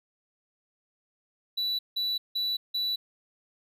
triangle tone bursts, 3951 Hz, B7, in tune, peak -25 dBFS, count 4, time 1.57-2.96 s, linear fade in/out 10 ms, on 220 ms, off 170 ms, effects none

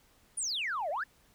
sine exponential two-way sweep, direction down then up, 9956 to 557 to 1831 Hz, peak -30 dBFS, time 0.37-1.04 s, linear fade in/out 10 ms, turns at 0.9 s, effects tanh soft clip ceiling -27 dBFS + pink hiss -65 dBFS RMS until 1.34 s

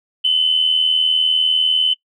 sine tone pair together, 2960 / 3040 Hz, F#7 / F#7, 0 / +46 cents, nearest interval unison, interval 46 cents, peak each -19 / -13 dBFS, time 0.24-1.94 s, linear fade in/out 10 ms, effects noise-tail reverb RT60 0.1 s tail -20 dB re dry + tanh soft clip ceiling -5 dBFS

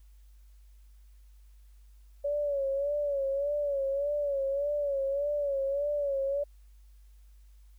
sine tone with vibrato, 565 Hz, C#5, 33 cents sharp, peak -27 dBFS, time 2.24-6.44 s, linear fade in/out 10 ms, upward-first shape sine, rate 1.7 Hz, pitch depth 70 cents each way, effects added 50 Hz sine -52 dBFS peak until 7.78 s + white hiss -72 dBFS RMS until 7.78 s

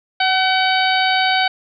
harmonic tone with a mistuned harmonic, 758 Hz, F#5, 42 cents sharp, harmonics 1 / 2 / 3 / 4 / 5 / 6, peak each -17 / -20 / -22 / -23 / -24 / -25 dBFS, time 0.2-1.48 s, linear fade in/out 5 ms, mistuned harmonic 1, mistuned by -16 cents, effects none

